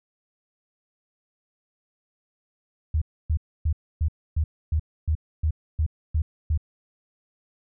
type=tone bursts; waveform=sine; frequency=77.78 Hz; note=D#2; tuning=in tune; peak=-19 dBFS; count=11; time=2.94-6.576 s; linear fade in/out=5 ms; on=76 ms; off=280 ms; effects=none